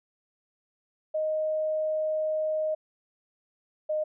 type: tone pair in turn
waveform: sine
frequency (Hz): 622.3 / 615.5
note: D#5 / D#5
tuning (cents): 0 / -19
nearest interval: unison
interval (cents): 19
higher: first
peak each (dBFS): -25 / -25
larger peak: neither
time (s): 1.14-2.75 / 3.89-4.04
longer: first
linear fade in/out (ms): 10
effects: none